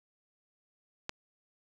click, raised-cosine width 0.2 ms, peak -17 dBFS, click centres 1.094 s, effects none

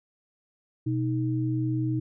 sine tone pair together, 124.4 / 313.5 Hz, B2 / D#4, +13 / +13 cents, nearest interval octave + major third, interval 1600 cents, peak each -26 / -28 dBFS, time 0.86-2 s, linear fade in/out 10 ms, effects none

